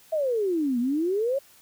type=exponential two-way sweep; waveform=sine; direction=down then up; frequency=659.3 to 233.1 to 569 Hz; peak=-22 dBFS; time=0.12-1.39 s; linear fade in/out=10 ms; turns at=0.79 s; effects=white hiss -55 dBFS RMS until 1.61 s